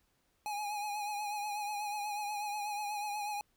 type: tone with vibrato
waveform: square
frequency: 831 Hz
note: G#5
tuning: 1 cent sharp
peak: -36 dBFS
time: 0.46-3.41 s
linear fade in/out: 0 ms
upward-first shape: triangle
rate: 8.2 Hz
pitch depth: 50 cents each way
effects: pink hiss -75 dBFS RMS until 3.56 s